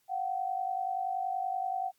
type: tone pair together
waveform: sine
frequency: 710 / 760.5 Hz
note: F5 / F#5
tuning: +28 / +47 cents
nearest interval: minor second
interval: 119 cents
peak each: -35 / -31 dBFS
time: 0.08-1.92 s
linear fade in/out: 50 ms
effects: white hiss -72 dBFS RMS until 1.98 s + MP3 96 kbps